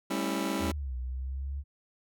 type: chord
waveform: sawtooth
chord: A dominant seventh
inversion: third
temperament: just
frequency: 198 / 220 / 275 / 330 Hz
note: G3 / A3 / C#4 / E4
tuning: +18 / 0 / -14 / +2 cents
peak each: -30 / -35 / -30 / -30 dBFS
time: 0.1-0.72 s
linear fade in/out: 10 ms
type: exponential two-way sweep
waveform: sine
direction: down then up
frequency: 86.4 to 61.74 to 70.8 Hz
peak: -32 dBFS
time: 0.59-1.64 s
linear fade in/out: 50 ms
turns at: 0.96 s
effects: none